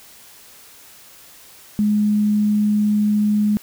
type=tone; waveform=sine; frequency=209.5 Hz; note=G#3; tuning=15 cents sharp; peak=-14 dBFS; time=1.79-3.57 s; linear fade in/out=0 ms; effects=white hiss -45 dBFS RMS until 3.62 s